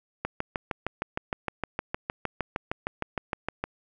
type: click train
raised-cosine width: 0.5 ms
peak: -13 dBFS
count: 23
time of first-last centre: 0.25-3.64 s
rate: 6.49 Hz
effects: none